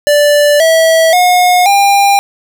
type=tone with pitch steps; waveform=square; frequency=586 / 650.2 / 721.5 / 800.5 Hz; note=D5 / E5 / F#5 / G5; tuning=-4 / -24 / -44 / +36 cents; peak=-6 dBFS; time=0.07-2.19 s; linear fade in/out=0 ms; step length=530 ms; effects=none